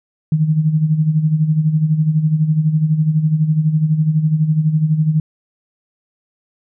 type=tone with tremolo; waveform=sine; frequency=155.56 Hz; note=D#3; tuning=in tune; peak=-9 dBFS; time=0.32-5.2 s; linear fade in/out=2 ms; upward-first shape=sine; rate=12 Hz; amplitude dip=65%; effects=none